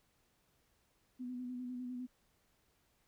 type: tone with vibrato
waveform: sine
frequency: 249.3 Hz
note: B3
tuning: 16 cents sharp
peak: -40 dBFS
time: 1.19-2.07 s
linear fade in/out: 20 ms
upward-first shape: square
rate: 9.9 Hz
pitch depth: 26 cents each way
effects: pink hiss -75 dBFS RMS until 3.07 s